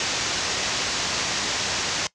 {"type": "low-pass noise", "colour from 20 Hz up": "white", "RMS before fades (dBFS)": -26, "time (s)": [0, 2.07], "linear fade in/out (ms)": 2, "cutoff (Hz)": 6800, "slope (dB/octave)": 48, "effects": ["noise-tail reverb RT60 0.1 s tail -20 dB re dry", "high-pass 60 Hz 12 dB/octave"]}